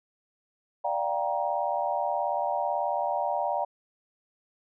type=chord; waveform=sine; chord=G minor seventh; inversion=second; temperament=just; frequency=588 / 705.6 / 784 / 940.8 Hz; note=D5 / F5 / G5 / Bb5; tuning=+2 / +18 / 0 / +16 cents; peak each=-31 dBFS; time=0.84-3.65 s; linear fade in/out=10 ms; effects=none